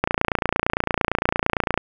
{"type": "click train", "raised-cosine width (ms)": 0.5, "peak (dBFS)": -3, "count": 51, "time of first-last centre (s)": [0.04, 1.776], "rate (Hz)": 28.8, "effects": []}